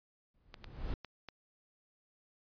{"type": "noise with exponential growth", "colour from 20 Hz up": "brown", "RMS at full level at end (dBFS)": -34, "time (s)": [0.34, 0.94], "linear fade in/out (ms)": 2, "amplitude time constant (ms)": 130}
{"type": "clicks", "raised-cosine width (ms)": 0.2, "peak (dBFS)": -28, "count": 4, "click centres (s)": [0.542, 0.643, 1.047, 1.287]}
{"effects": ["resampled to 11025 Hz"]}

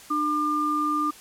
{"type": "tone pair together", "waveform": "sine", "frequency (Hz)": [300, 1200], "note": ["D4", "D6"], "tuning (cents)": [37, 37], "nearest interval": "2 octaves", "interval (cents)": 2400, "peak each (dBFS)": [-27, -23], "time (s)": [0.1, 1.11], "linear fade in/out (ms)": 10, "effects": ["white hiss -47 dBFS RMS until 1.2 s", "low-pass 12000 Hz 12 dB/octave"]}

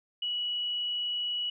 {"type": "tone", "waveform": "sine", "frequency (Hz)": 2932, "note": "F#7", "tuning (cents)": -16, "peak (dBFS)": -29, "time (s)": [0.22, 1.5], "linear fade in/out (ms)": 5, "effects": []}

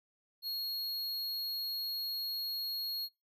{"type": "tone", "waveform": "square", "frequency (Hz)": 4302, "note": "C8", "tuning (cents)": 47, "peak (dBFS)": -36, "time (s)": [0.42, 3.09], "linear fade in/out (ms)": 50, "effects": ["noise-tail reverb RT60 0.2 s tail -18 dB re dry"]}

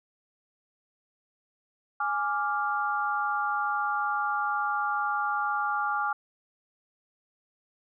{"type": "chord", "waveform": "sine", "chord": "D diminished", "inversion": "second", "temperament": "equal", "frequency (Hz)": [830.6, 1174.7, 1396.9], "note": ["Ab5", "D6", "F6"], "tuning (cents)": [0, 0, 0], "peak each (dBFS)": -30, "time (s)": [2, 6.13], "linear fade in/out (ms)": 5, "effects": []}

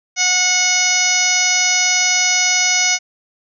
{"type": "harmonic tone with a mistuned harmonic", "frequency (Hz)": 730, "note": "F#5", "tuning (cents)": -24, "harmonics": [1, 2, 3, 4, 5, 6, 7, 8, 9], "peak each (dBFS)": [-26, -26, -18, -25, -27, -27, -20, -18, -22], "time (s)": [0.16, 2.99], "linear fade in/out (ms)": 50, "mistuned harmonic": 8, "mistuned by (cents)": 27, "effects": []}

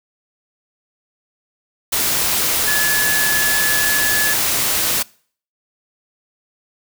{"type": "tone in noise", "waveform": "sine", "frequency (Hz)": 1710, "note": "A6", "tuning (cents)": -50, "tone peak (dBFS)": -17, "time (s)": [2.67, 4.34], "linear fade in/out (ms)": 10, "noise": "white", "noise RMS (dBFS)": -18, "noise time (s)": [1.92, 5.03], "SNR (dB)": -2, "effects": ["noise-tail reverb RT60 0.5 s tail -24 dB re dry"]}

